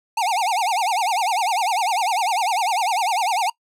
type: tone with vibrato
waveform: square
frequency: 817 Hz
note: G#5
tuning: 29 cents flat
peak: -19 dBFS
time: 0.17-3.5 s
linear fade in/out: 5 ms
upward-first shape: sine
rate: 10 Hz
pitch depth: 250 cents each way
effects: noise-tail reverb RT60 0.1 s tail -23 dB re dry + low-pass 11000 Hz 12 dB/octave